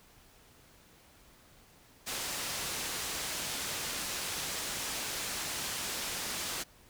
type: low-pass noise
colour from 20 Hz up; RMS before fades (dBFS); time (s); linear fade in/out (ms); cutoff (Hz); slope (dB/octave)
white; -37; 2.06-6.64; 20; 8500; 12
effects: pink hiss -60 dBFS RMS until 6.89 s